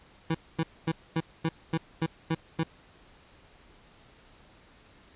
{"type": "tone bursts", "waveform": "25% pulse", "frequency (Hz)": 162.5, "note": "E3", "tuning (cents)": -24, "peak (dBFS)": -21, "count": 9, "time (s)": [0.3, 2.634], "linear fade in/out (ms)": 5, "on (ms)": 46, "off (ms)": 240, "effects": ["pink hiss -57 dBFS RMS until 5.15 s", "resampled to 8000 Hz"]}